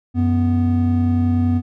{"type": "tone pair together", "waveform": "triangle", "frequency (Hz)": [92.48, 246.9], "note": ["F#2", "B3"], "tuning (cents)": [0, 0], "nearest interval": "octave + perfect fourth", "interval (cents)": 1700, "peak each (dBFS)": -15, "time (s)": [0.14, 1.62], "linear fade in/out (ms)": 50, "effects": []}